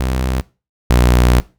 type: tone pair in turn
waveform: sawtooth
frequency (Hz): 64.1 / 60.92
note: C2 / B1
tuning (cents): -35 / -23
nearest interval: minor second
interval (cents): 88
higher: first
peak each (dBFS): -12 / -5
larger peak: second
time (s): 0-0.41 / 0.9-1.4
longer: second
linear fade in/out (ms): 0
effects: noise-tail reverb RT60 0.3 s tail -20 dB re dry